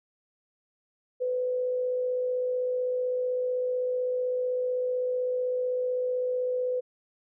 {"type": "tone with amplitude modulation", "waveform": "sine", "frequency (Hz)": 502, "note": "B4", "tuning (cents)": 28, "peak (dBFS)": -24, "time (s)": [1.2, 6.81], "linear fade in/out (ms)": 20, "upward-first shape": "sine", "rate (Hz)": 55.8, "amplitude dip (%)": 30, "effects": []}